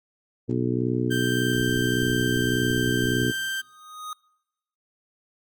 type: harmonic tone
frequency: 61.74 Hz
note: B1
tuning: in tune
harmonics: 2 / 3 / 4 / 5 / 6 / 7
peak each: -27 / -34 / -27 / -29 / -29 / -32 dBFS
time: 0.48-3.32 s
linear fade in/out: 20 ms
type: tone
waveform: 30% pulse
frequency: 1568 Hz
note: G6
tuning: in tune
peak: -24 dBFS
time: 1.1-3.62 s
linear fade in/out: 20 ms
type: tone with exponential growth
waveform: square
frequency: 1244.5 Hz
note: D#6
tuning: in tune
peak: -31 dBFS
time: 3.34-4.13 s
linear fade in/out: 2 ms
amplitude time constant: 170 ms
effects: noise-tail reverb RT60 1.0 s tail -26 dB re dry + Opus 24 kbps